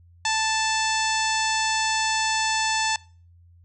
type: harmonic tone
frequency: 880 Hz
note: A5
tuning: in tune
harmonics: 1 / 2 / 3 / 4 / 5 / 6 / 7 / 8 / 9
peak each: -25 / -28 / -30 / -31 / -32 / -33 / -33 / -34 / -35 dBFS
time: 0.25-2.96 s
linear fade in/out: 2 ms
effects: noise-tail reverb RT60 0.4 s tail -23 dB re dry + added 86 Hz sine -50 dBFS peak until 3.64 s